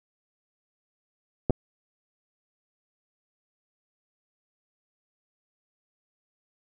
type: clicks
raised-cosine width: 2 ms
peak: -10 dBFS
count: 2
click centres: 1.498 / 1.506 s
effects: none